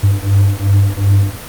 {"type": "beating tone pair", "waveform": "triangle", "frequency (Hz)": [98, 100.7], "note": ["G2", "G2"], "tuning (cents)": [0, 47], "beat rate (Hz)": 2.7, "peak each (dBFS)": -10, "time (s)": [0.03, 1.36], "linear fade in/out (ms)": 10, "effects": ["pink hiss -29 dBFS RMS until 1.48 s", "Opus 32 kbps"]}